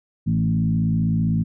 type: tone with frequency modulation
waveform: sine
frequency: 164.81 Hz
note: E3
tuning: in tune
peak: -17 dBFS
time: 0.26-1.44 s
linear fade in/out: 20 ms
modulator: 55.5 Hz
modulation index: 1.2
effects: none